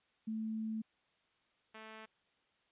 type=tone pair in turn; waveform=sine / 5% pulse; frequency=220 / 219.2 Hz; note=A3 / A3; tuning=0 / -6 cents; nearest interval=unison; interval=6 cents; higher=first; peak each=-36 / -38 dBFS; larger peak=first; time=0.27-0.82 / 1.74-2.06 s; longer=first; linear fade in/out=10 ms; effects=white hiss -75 dBFS RMS until 2.71 s + resampled to 8000 Hz